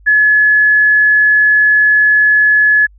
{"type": "tone", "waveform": "sine", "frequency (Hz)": 1705, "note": "G#6", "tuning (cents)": 45, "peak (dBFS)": -6, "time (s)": [0.06, 2.87], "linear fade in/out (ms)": 20, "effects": ["added 50 Hz sine -40 dBFS peak until 2.98 s"]}